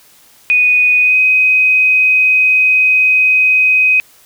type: tone with pitch glide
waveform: sine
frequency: 2483 to 2516 Hz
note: D#7 to D#7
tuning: -4 to +19 cents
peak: -7 dBFS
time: 0.5-4 s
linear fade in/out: 0 ms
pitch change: +23 cents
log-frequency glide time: 1-1.18 s
effects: white hiss -46 dBFS RMS until 4.25 s